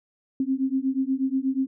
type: beating tone pair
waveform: sine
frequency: 261.6 / 269.9 Hz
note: C4 / C#4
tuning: 0 / -46 cents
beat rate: 8.3 Hz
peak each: -25 dBFS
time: 0.4-1.67 s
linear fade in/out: 2 ms
effects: none